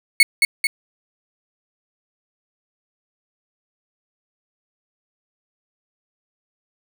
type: tone with echo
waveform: 35% pulse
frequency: 2200 Hz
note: C#7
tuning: 14 cents flat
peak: -6 dBFS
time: 0.2-0.23 s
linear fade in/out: 2 ms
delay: 220 ms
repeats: 2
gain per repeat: -4 dB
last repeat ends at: 0.67 s
effects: none